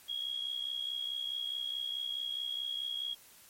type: tone with amplitude modulation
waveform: sine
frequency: 3298 Hz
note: G#7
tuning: 13 cents flat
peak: -31 dBFS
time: 0.08-3.15 s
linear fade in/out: 20 ms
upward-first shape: sine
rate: 64.7 Hz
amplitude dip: 70%
effects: white hiss -58 dBFS RMS until 3.49 s + MP3 64 kbps